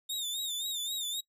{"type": "tone with vibrato", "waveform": "sawtooth", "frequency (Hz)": 3649, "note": "A#7", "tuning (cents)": -38, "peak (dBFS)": -30, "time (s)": [0.09, 1.21], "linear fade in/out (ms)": 10, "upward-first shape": "sine", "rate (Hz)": 3.8, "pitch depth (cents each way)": 86, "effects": ["noise-tail reverb RT60 0.1 s tail -21 dB re dry"]}